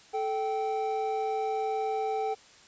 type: tone pair together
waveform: triangle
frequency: 436.2 / 777.2 Hz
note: A4 / G5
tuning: -15 / -15 cents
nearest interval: minor seventh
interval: 1000 cents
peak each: -29 / -28 dBFS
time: 0.13-2.35 s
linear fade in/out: 20 ms
effects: white hiss -55 dBFS RMS until 2.67 s + resampled to 16000 Hz